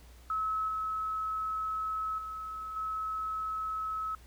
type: tone with level steps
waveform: sine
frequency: 1292 Hz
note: E6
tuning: 35 cents flat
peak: -29 / -31 / -37 / -32 dBFS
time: 0.3-4.15 s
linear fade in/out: 2 ms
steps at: 0.68 / 2.18 / 2.76 s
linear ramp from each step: 5 ms
effects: added 60 Hz sine -52 dBFS peak until 4.26 s + pink hiss -60 dBFS RMS until 4.26 s